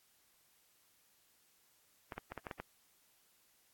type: clicks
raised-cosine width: 0.5 ms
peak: -26 dBFS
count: 7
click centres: 2.122 / 2.18 / 2.32 / 2.377 / 2.468 / 2.512 / 2.6 s
effects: white hiss -71 dBFS RMS until 3.73 s + AAC 64 kbps